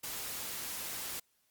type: noise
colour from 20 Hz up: white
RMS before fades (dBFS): -40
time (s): 0.03-1.2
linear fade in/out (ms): 10
effects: white hiss -74 dBFS RMS until 1.5 s + Opus 48 kbps